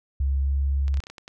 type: tone with pitch glide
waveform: sine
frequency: 68.3 to 69.05 Hz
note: C#2 to C#2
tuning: -25 to -6 cents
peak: -20 dBFS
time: 0.2-1 s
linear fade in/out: 5 ms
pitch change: +19 cents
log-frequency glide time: 0.41-0.5 s
type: clicks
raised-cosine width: 0.2 ms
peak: -24 dBFS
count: 9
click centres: 0.881 / 0.942 / 0.972 / 1.003 / 1.038 / 1.069 / 1.1 / 1.182 / 1.279 s
effects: none